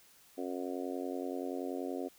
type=harmonic tone; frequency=90.5 Hz; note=F#2; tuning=38 cents flat; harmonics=3 / 4 / 5 / 6 / 7 / 8; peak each=-39 / -41 / -43 / -45 / -46 / -47 dBFS; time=0.37-2.09 s; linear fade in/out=20 ms; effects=white hiss -62 dBFS RMS until 2.18 s